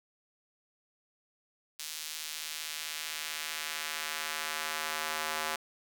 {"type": "tone with high-pass filter sweep", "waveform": "square", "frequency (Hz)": 77.78, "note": "D#2", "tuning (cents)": 0, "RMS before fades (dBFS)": -37, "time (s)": [1.79, 5.56], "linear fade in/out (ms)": 5, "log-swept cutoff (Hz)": [4200, 940], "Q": 0.81, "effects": []}